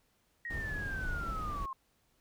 sine linear sweep, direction down, 1900 to 1046.5 Hz, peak -37 dBFS, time 0.45-1.73 s, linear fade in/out 2 ms
brown noise, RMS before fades -39 dBFS, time 0.5-1.66 s, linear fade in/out 5 ms
effects pink hiss -73 dBFS RMS until 2.2 s

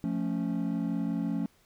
triangle chord, F augmented, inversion none, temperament equal, 174.61 / 220 / 277.2 Hz, F3 / A3 / C#4, 0 / 0 / 0 cents, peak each -30 dBFS, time 0.04-1.46 s, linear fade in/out 0 ms, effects tanh soft clip ceiling -19 dBFS + pink hiss -65 dBFS RMS until 1.65 s

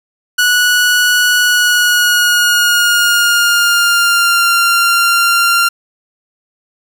sawtooth tone with pitch glide, 1469 to 1386.6 Hz, F#6 to F6, -13 to -13 cents, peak -5 dBFS, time 0.38-5.69 s, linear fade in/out 10 ms, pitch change -100 cents, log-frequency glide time 1.39-4.5 s, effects none

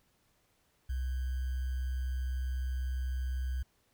sine tone with sample-and-hold, 64 Hz, C2, 38 cents flat, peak -31 dBFS, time 0.89-3.63 s, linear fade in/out 10 ms, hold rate 1575 Hz, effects pink hiss -72 dBFS RMS until 3.93 s

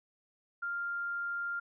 sine tone, 1396.9 Hz, F6, in tune, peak -33 dBFS, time 0.62-1.6 s, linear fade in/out 10 ms, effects none

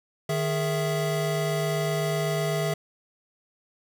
square tone cluster, 153.9 / 413.7 / 661 Hz, D#3 / G#4 / E5, -19 / -7 / +5 cents, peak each -28 / -31 / -30 dBFS, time 0.29-2.74 s, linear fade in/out 5 ms, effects none

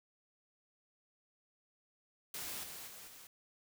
white noise with level steps, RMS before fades -43 / -48 / -52 / -55 dBFS, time 2.34-3.27 s, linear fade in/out 2 ms, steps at 2.63 / 2.87 / 3.07 s, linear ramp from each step 10 ms, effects none

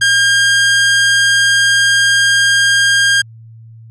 sawtooth tone, 1610 Hz, G6, 46 cents sharp, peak -5 dBFS, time 0.01-3.22 s, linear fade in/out 10 ms, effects added 113 Hz sine -34 dBFS peak until 3.9 s + resampled to 22050 Hz

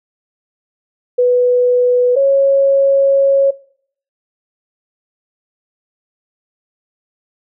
sine tone pair in turn, 493.9 / 549.6 Hz, B4 / C#5, 0 / -15 cents, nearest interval major second, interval 185 cents, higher second, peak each -8 dBFS, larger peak neither, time 1.18-2.16 / 2.16-3.51 s, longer second, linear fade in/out 10 ms, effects noise-tail reverb RT60 0.6 s tail -21 dB re dry

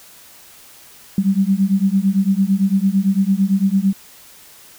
sine beating tone pair, 190.2 / 199.1 Hz, F#3 / G3, +48 / +27 cents, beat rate 8.9 Hz, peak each -16 dBFS, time 1.18-3.93 s, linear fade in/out 2 ms, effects white hiss -44 dBFS RMS until 4.78 s

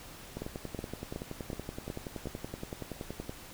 two click trains, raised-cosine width 2 ms, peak -24 / -23 dBFS, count 32 / 6, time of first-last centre 0.37-3.295 / 0.42-2.272 s, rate 10.6 / 2.7 Hz, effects pink hiss -49 dBFS RMS until 3.53 s

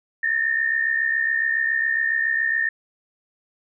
sine tone pair together, 1759.8 / 1827 Hz, A6 / A#6, 0 / -35 cents, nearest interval minor second, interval 65 cents, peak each -25 / -20 dBFS, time 0.23-2.69 s, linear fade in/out 5 ms, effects none

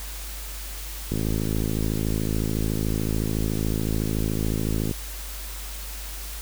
click train, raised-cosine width 3 ms, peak -13 dBFS, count 205, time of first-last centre 1.12-4.912 s, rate 53.8 Hz, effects added 50 Hz sine -34 dBFS peak until 6.41 s + white hiss -38 dBFS RMS until 6.41 s

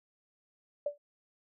sine tone with exponential decay, 581 Hz, D5, 19 cents flat, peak -26 dBFS, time 0.86-0.98 s, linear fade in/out 5 ms, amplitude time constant 24 ms, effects none

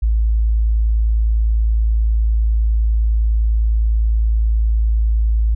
sine tone, 54.9 Hz, A1, 3 cents flat, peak -12 dBFS, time 0.02-5.55 s, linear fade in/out 10 ms, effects none

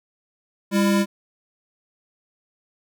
square tone pair together, 200 / 337.3 Hz, G3 / E4, +35 / +40 cents, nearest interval major sixth, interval 905 cents, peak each -18 / -24 dBFS, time 0.71-1.06 s, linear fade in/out 50 ms, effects none

